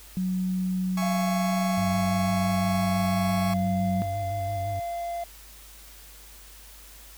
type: tone with pitch glide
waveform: sine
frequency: 185.2 to 186.7 Hz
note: F#3 to F#3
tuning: +2 to +16 cents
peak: -24 dBFS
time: 0.17-4.02 s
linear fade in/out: 0 ms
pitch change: +14 cents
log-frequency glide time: 1.44-1.51 s
type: chord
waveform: sawtooth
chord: C# minor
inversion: first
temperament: just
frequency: 665.2 / 831.5 / 1108.7 Hz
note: E5 / G#5 / C#6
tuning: +16 / +2 / 0 cents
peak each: -34 / -33 / -29 dBFS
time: 0.97-3.54 s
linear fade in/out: 5 ms
type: tone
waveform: triangle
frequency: 689 Hz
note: F5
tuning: 24 cents flat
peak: -27 dBFS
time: 1.02-5.24 s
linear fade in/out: 5 ms
type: tone with vibrato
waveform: triangle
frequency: 98 Hz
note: G2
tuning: in tune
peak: -28 dBFS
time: 1.77-4.8 s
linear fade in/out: 10 ms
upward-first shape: square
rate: 5.9 Hz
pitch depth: 57 cents each way
effects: added 50 Hz sine -49 dBFS peak until 7.17 s + white hiss -49 dBFS RMS until 7.17 s